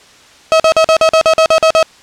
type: tone bursts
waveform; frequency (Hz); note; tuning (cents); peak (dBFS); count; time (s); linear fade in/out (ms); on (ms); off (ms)
35% pulse; 642; E5; -46; -4; 11; 0.52-1.828; 0; 78; 45
effects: white hiss -42 dBFS RMS until 2.02 s + low-pass 6000 Hz 12 dB/octave